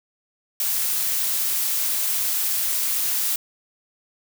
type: noise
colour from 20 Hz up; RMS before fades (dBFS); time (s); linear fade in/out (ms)
blue; -23; 0.6-3.36; 2
effects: none